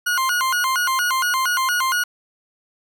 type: tone with vibrato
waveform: 40% pulse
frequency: 1234 Hz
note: D#6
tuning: 15 cents flat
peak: -17 dBFS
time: 0.06-2.04 s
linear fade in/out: 10 ms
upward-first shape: square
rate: 4.3 Hz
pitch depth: 280 cents each way
effects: none